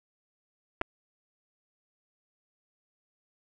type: clicks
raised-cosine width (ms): 0.5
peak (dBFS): -14 / -14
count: 2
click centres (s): 0.813 / 0.816
effects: none